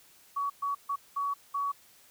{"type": "tone bursts at uneven times", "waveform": "sine", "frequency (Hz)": 1128, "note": "C#6", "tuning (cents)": 30, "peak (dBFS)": -28, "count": 5, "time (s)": [[0.36, 0.5], [0.62, 0.75], [0.89, 0.96], [1.16, 1.34], [1.54, 1.72]], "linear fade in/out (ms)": 10, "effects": ["white hiss -59 dBFS RMS until 2.1 s"]}